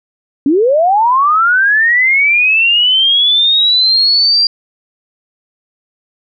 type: linear sweep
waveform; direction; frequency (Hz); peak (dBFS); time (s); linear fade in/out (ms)
sine; up; 261.6 to 4784; -7; 0.46-4.47; 2
effects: none